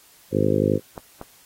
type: harmonic tone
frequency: 51.5 Hz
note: G#1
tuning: 14 cents flat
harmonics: 2 / 3 / 4 / 5 / 6 / 7 / 8 / 9 / 10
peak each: -26 / -26 / -26 / -26 / -26 / -26 / -26 / -26 / -26 dBFS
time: 0.31-0.8 s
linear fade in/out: 50 ms
type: clicks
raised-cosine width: 1 ms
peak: -19 / -20 dBFS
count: 2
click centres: 0.978 / 1.214 s
effects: white hiss -53 dBFS RMS until 1.45 s + AAC 48 kbps